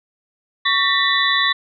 sine tone cluster, 1120 / 1811 / 1950 / 3524 / 3907 Hz, C#6 / A6 / B6 / A7 / B7, +18 / +49 / -23 / +2 / -19 cents, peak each -21 dBFS, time 0.65-1.53 s, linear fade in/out 10 ms, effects none

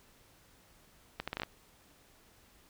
accelerating click train, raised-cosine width 0.3 ms, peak -19 dBFS, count 7, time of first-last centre 1.2-1.434 s, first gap 76 ms, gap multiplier 0.72, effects pink hiss -63 dBFS RMS until 2.69 s

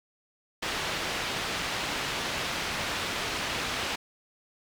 white low-pass noise, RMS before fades -32 dBFS, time 0.62-3.96 s, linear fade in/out 10 ms, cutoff 3400 Hz, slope 12 dB/octave, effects none

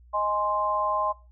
sine chord, Ab major, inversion second, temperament equal, 622.3 / 830.6 / 1046.5 Hz, Eb5 / Ab5 / C6, 0 / 0 / 0 cents, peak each -29 / -30 / -25 dBFS, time 0.13-1.13 s, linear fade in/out 20 ms, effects noise-tail reverb RT60 0.3 s tail -19 dB re dry + added 60 Hz sine -50 dBFS peak until 1.31 s

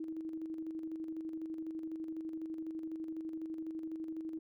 sine tone with tremolo, 320 Hz, D#4, 49 cents sharp, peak -37 dBFS, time 0-4.39 s, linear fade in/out 5 ms, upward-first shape square, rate 12 Hz, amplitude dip 40%, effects none

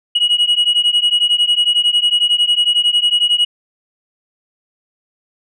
sine beating tone pair, 2901 / 2912 Hz, F#7 / F#7, -35 / -28 cents, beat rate 11 Hz, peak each -12 dBFS, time 0.15-3.45 s, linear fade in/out 10 ms, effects tanh soft clip ceiling -8 dBFS

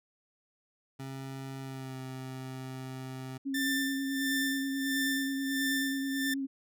25% pulse tone with pitch glide, 134.4 to 130.8 Hz, C3 to C3, +47 to 0 cents, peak -35 dBFS, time 0.99-3.38 s, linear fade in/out 10 ms, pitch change -47 cents, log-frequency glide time 1.61-1.98 s
sine tone with vibrato, 272 Hz, C#4, 33 cents flat, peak -31 dBFS, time 3.45-6.47 s, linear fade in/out 20 ms, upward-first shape sine, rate 9.3 Hz, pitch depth 21 cents each way
sawtooth tone with tremolo, 1780 Hz, A6, 20 cents sharp, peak -26 dBFS, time 3.54-6.34 s, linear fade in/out 5 ms, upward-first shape sine, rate 1.5 Hz, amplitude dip 70%
effects none

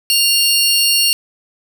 sawtooth tone pair together, 2794 / 4403 Hz, F7 / C#8, 0 / -13 cents, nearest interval minor sixth, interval 787 cents, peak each -11 dBFS, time 0.1-1.13 s, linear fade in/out 0 ms, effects none

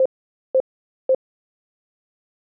sine tone bursts, 524 Hz, C5, 2 cents sharp, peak -12 dBFS, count 3, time 0-1.148 s, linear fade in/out 2 ms, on 56 ms, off 490 ms, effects none

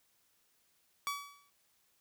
sawtooth tone with exponential decay, 1140 Hz, C#6, 48 cents sharp, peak -28 dBFS, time 1.07-1.5 s, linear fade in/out 0 ms, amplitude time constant 93 ms, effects white hiss -73 dBFS RMS until 2 s

